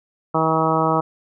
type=harmonic tone; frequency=160 Hz; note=D#3; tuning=49 cents sharp; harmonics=1 / 2 / 3 / 4 / 5 / 6 / 7 / 8; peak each=-24 / -24 / -24 / -24 / -24 / -24 / -24 / -24 dBFS; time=0.34-1.01 s; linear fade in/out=10 ms; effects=none